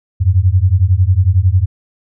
sine beating tone pair, 87.4 / 98.4 Hz, F2 / G2, +2 / +7 cents, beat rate 11 Hz, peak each -11 dBFS, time 0.2-1.66 s, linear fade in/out 20 ms, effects none

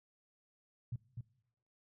sine tone with echo, 120.4 Hz, B2, 44 cents flat, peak -36 dBFS, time 0.92-0.96 s, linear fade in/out 5 ms, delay 250 ms, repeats 1, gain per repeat -4 dB, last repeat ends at 1.21 s, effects noise-tail reverb RT60 0.9 s tail -23 dB re dry

